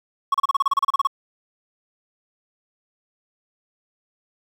triangle tone bursts, 1108.7 Hz, C#6, in tune, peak -13 dBFS, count 14, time 0.32-1.072 s, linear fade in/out 5 ms, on 24 ms, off 32 ms, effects 8-bit

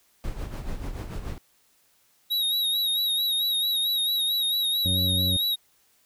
brown noise with tremolo, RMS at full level -30 dBFS, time 0.24-1.38 s, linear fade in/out 0 ms, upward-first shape sine, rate 6.9 Hz, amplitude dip 60%
square tone with vibrato, 3815 Hz, A#7, 39 cents sharp, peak -23 dBFS, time 2.3-5.56 s, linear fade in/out 20 ms, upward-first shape sine, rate 4.5 Hz, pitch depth 54 cents each way
harmonic tone, 92.5 Hz, F#2, in tune, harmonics 1 / 2 / 3 / 4 / 5 / 6, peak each -26 / -31 / -36 / -47 / -49 / -41 dBFS, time 4.85-5.37 s, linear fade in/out 5 ms
effects white hiss -64 dBFS RMS until 6.05 s

